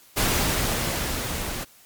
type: noise with level ramp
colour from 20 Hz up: pink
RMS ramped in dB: -21 to -31 dBFS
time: 0.16-1.65 s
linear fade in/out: 20 ms
effects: white hiss -53 dBFS RMS until 1.85 s + MP3 96 kbps